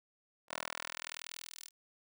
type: tone with high-pass filter sweep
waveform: 10% pulse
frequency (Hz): 40.73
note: E1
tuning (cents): -20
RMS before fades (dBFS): -45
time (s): 0.48-1.71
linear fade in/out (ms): 50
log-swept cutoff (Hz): 720 to 5800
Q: 0.84
effects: none